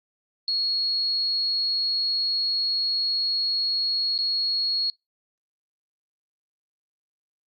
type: tone with dropouts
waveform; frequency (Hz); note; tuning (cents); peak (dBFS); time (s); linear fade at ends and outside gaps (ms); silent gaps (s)
sine; 4321; C#8; -45; -22; 0.48-4.9; 1; 4.179-4.188
effects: noise-tail reverb RT60 0.2 s tail -26 dB re dry + Opus 48 kbps